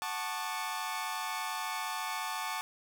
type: chord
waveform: sawtooth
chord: D major seventh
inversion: first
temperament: equal with one note detuned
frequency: 740 / 880 / 1108.7 / 1202.8 Hz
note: F#5 / A5 / C#6 / D6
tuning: 0 / 0 / 0 / +41 cents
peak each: -38 / -34 / -36 / -38 dBFS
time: 0.02-2.61 s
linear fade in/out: 0 ms
effects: none